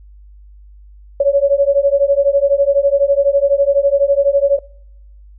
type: beating tone pair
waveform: sine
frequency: 554.4 / 566.4 Hz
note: C#5 / C#5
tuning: 0 / +37 cents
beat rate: 12 Hz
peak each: -13 dBFS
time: 1.2-4.59 s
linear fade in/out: 5 ms
effects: noise-tail reverb RT60 0.8 s tail -24 dB re dry + added 50 Hz sine -38 dBFS peak until 5.38 s